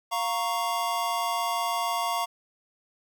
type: chord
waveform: square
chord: Bb minor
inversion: second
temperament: equal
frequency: 698.5 / 932.3 / 1108.7 Hz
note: F5 / Bb5 / Db6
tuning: 0 / 0 / 0 cents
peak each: -31 dBFS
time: 0.11-2.26 s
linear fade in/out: 20 ms
effects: none